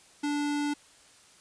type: tone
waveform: square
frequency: 291.6 Hz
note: D4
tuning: 12 cents flat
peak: -28 dBFS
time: 0.23-0.74 s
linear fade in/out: 10 ms
effects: white hiss -57 dBFS RMS until 1.4 s + resampled to 22050 Hz